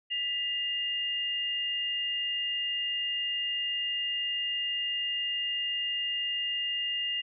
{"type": "tone pair together", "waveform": "sine", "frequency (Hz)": [1975.5, 2823], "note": ["B6", "F7"], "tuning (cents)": [0, 18], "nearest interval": "tritone", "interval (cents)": 618, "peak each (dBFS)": [-38, -29], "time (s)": [0.1, 7.22], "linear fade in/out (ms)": 20, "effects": []}